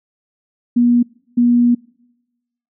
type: tone bursts at uneven times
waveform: sine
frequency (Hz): 240.7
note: B3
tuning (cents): -44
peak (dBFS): -9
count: 2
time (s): 0.76-1.03 / 1.37-1.75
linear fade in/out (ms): 10
effects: noise-tail reverb RT60 1.0 s tail -26 dB re dry